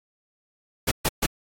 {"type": "noise bursts", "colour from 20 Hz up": "pink", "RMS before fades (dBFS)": -22, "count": 3, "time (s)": [0.87, 1.265], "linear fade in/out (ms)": 10, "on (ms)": 45, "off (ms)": 130, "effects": ["AAC 48 kbps"]}